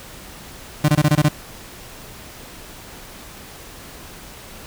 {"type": "tone bursts", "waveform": "35% pulse", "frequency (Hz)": 149.8, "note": "D3", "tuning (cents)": 35, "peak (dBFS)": -10, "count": 7, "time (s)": [0.84, 1.286], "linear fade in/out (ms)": 5, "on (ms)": 44, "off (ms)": 23, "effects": ["pink hiss -39 dBFS RMS until 4.66 s"]}